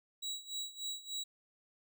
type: tone with tremolo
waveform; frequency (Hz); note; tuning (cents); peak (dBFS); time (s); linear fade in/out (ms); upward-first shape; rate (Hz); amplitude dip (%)
30% pulse; 3889; B7; -27; -34; 0.22-1.24; 10; sine; 3.4; 85
effects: none